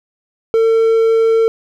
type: tone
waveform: triangle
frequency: 451.1 Hz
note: A4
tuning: 43 cents sharp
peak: -7 dBFS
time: 0.54-1.48 s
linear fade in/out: 0 ms
effects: none